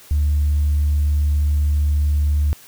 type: tone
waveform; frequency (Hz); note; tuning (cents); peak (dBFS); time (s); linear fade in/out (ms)
sine; 73.7; D2; +7; -13; 0.11-2.53; 0
effects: tanh soft clip ceiling -11 dBFS + white hiss -45 dBFS RMS until 2.67 s